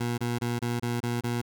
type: tone bursts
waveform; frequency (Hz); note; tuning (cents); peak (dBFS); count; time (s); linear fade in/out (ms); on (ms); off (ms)
20% pulse; 119.6; A#2; +45; -22; 7; 0-1.416; 10; 180; 26
effects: none